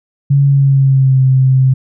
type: tone with pitch glide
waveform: sine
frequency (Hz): 140 to 131.38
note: C#3 to C3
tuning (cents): +18 to +7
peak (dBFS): -6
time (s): 0.3-1.74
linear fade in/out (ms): 10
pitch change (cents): -111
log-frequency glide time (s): 0.46-1.21
effects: none